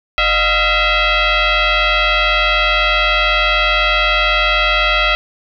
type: tone with frequency modulation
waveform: sine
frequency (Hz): 611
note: D#5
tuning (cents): -32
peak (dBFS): -11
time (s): 0.18-5.15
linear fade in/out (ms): 0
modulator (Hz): 661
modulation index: 4.6
effects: none